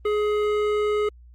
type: tone with hard clipping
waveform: sine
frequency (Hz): 420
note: G#4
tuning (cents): +19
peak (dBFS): -22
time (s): 0.05-1.09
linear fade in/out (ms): 5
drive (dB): 12
effects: added 60 Hz sine -45 dBFS peak until 1.34 s + Opus 24 kbps